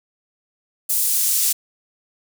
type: noise with high-pass filter sweep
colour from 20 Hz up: pink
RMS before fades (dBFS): -19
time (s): 0.89-1.53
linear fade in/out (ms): 10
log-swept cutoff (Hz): 9900 to 6500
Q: 0.78
effects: none